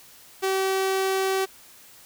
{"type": "tone", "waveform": "sawtooth", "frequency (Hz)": 383.2, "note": "G4", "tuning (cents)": -39, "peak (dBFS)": -18, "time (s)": [0.42, 1.46], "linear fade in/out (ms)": 20, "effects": ["white hiss -50 dBFS RMS until 2.05 s"]}